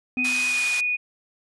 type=tone with exponential decay; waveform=triangle; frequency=252.5 Hz; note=B3; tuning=39 cents sharp; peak=-23 dBFS; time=0.17-0.82 s; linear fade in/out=1 ms; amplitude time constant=140 ms
type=tone with pitch glide; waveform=sine; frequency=2493 to 2467 Hz; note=D#7 to D#7; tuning=+3 to -15 cents; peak=-21 dBFS; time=0.17-0.97 s; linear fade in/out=20 ms; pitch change=-18 cents; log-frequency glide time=0.47-0.52 s
type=band-pass noise; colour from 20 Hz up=white; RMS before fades=-31 dBFS; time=0.24-0.81 s; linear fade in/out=10 ms; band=990 to 9100 Hz; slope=12 dB/octave
effects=resampled to 24000 Hz